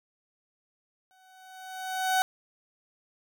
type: tone with exponential growth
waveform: 30% pulse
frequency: 751 Hz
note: F#5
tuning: 26 cents sharp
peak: -18 dBFS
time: 1.11-2.22 s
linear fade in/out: 0 ms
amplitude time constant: 240 ms
effects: none